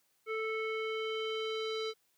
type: tone with low-pass filter sweep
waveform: square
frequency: 440 Hz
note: A4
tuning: in tune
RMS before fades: -36 dBFS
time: 0.26-1.94 s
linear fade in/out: 50 ms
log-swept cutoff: 2000 to 4200 Hz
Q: 3.4
effects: white hiss -74 dBFS RMS until 2.17 s + high-pass 100 Hz 12 dB/octave